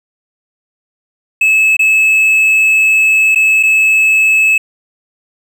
triangle tone with dropouts, 2597 Hz, E7, 26 cents flat, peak -5 dBFS, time 1.41-4.58 s, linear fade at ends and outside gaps 5 ms, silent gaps 1.768-1.792 / 3.349-3.357 / 3.629-3.633 s, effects none

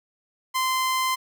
sawtooth tone, 1037 Hz, C6, 16 cents flat, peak -18 dBFS, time 0.54-1.16 s, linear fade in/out 20 ms, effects none

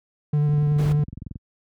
triangle tone with vibrato, 147.9 Hz, D3, 13 cents sharp, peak -15 dBFS, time 0.33-1.04 s, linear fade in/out 5 ms, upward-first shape sine, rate 11 Hz, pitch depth 16 cents each way
click train, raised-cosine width 5 ms, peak -21 dBFS, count 20, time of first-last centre 0.49-1.358 s, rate 21.9 Hz
brown noise, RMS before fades -27 dBFS, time 0.78-0.93 s, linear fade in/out 10 ms
effects high-pass 60 Hz 12 dB/octave

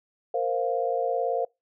sine chord, Bb suspended second, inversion none, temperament just, 466.2 / 524.4 / 699.2 Hz, Bb4 / C5 / F5, 0 / +4 / +2 cents, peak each -28 dBFS, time 0.34-1.45 s, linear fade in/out 5 ms, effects noise-tail reverb RT60 0.2 s tail -25 dB re dry

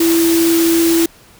sine tone in noise, 332.6 Hz, E4, 16 cents sharp, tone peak -10 dBFS, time 0-1.06 s, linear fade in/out 5 ms, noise white, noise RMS -20 dBFS, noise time 0-1.06 s, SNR +7 dB, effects pink hiss -45 dBFS RMS until 1.39 s

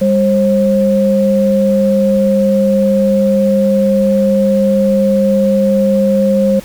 sine tone pair together, 200.3 / 534.7 Hz, G3 / C5, +38 / +37 cents, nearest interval octave + perfect fourth, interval 1699 cents, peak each -11 dBFS, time 0.01-6.6 s, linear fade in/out 10 ms, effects pink hiss -35 dBFS RMS until 6.64 s

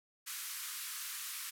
white band-pass noise, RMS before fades -43 dBFS, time 0.26-1.51 s, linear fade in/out 20 ms, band 1100 to 15000 Hz, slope 48 dB/octave, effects none

